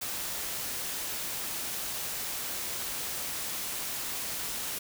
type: noise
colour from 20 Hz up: white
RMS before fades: -35 dBFS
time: 0.01-4.79 s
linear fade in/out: 10 ms
effects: none